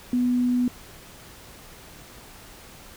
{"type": "tone", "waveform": "sine", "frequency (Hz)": 246.9, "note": "B3", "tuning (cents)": 0, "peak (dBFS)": -19, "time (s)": [0.13, 0.68], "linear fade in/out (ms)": 2, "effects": ["pink hiss -46 dBFS RMS until 2.96 s"]}